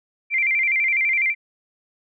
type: tone with vibrato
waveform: sine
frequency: 2217 Hz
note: C#7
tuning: in tune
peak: -17 dBFS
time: 0.3-1.35 s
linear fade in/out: 50 ms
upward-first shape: square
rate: 12 Hz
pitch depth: 100 cents each way
effects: none